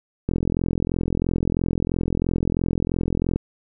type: click train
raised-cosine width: 3 ms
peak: -9 dBFS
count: 133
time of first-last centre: 0.29-3.36 s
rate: 43 Hz
effects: none